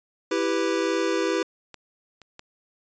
square chord, E minor, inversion none, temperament equal, 329.6 / 392 / 493.9 Hz, E4 / G4 / B4, 0 / 0 / 0 cents, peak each -27 / -27 / -28 dBFS, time 0.31-1.43 s, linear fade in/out 5 ms
clicks, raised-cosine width 0.2 ms, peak -23 / -29 / -23 dBFS, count 3, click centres 1.743 / 2.217 / 2.394 s
effects resampled to 16000 Hz

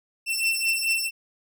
sawtooth beating tone pair, 2687 / 2691.6 Hz, E7 / E7, +33 / +35 cents, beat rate 4.6 Hz, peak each -22 dBFS, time 0.26-1.11 s, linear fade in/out 50 ms, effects none

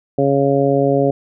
harmonic tone, 138.9 Hz, C#3, 4 cents sharp, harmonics 1 / 2 / 3 / 4 / 5, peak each -20 / -18 / -17 / -17 / -22 dBFS, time 0.18-1.11 s, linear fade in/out 5 ms, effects none

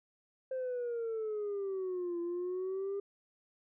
sine exponential two-way sweep, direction down then up, 525 to 341.4 to 402.4 Hz, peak -32 dBFS, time 0.51-3 s, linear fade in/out 5 ms, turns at 2.2 s, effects tanh soft clip ceiling -32 dBFS

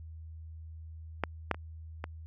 clicks, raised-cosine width 0.5 ms, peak -13 / -12 / -27 / -21 dBFS, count 4, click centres 1.237 / 1.513 / 1.545 / 2.041 s, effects added 80 Hz sine -43 dBFS peak until 2.26 s

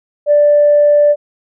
sine tone, 587.3 Hz, D5, in tune, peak -5 dBFS, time 0.26-1.16 s, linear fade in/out 50 ms, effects tanh soft clip ceiling -1 dBFS

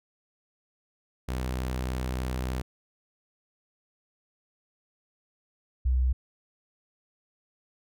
sawtooth / sine tone pair in turn, 63.4 / 63.4 Hz, B1 / B1, +46 / +46 cents, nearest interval unison, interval 0 cents, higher neither, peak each -25 / -21 dBFS, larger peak second, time 1.28-2.62 / 5.85-6.13 s, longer first, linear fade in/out 10 ms, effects none

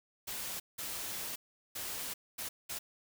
white noise bursts at uneven times, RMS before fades -40 dBFS, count 5, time 0.27-0.6 / 0.78-1.36 / 1.75-2.14 / 2.38-2.49 / 2.69-2.79 s, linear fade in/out 10 ms, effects none

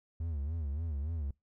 triangle tone with vibrato, 76.4 Hz, D#2, 31 cents flat, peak -31 dBFS, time 0.2-1.31 s, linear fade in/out 5 ms, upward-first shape sine, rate 3.5 Hz, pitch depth 170 cents each way, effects noise-tail reverb RT60 0.2 s tail -25 dB re dry

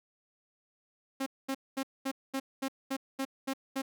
sawtooth tone bursts, 268.7 Hz, C4, 46 cents sharp, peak -27 dBFS, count 10, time 1.2-3.82 s, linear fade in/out 10 ms, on 64 ms, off 220 ms, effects none

